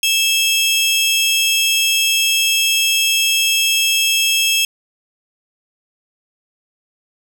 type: tone pair together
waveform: sawtooth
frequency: 2637 / 3253 Hz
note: E7 / G#7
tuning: 0 / -37 cents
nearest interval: major third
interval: 363 cents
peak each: -13 dBFS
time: 0.03-4.65 s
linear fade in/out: 2 ms
effects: none